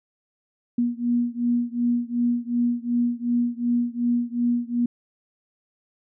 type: beating tone pair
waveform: sine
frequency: 238.8 / 241.5 Hz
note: A#3 / B3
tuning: +42 / -39 cents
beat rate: 2.7 Hz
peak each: -23 / -24 dBFS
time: 0.78-4.86 s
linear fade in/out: 5 ms
effects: none